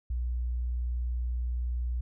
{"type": "tone", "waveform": "sine", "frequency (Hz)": 60.6, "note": "B1", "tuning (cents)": -32, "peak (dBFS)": -28, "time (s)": [0.1, 2.01], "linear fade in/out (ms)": 5, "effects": []}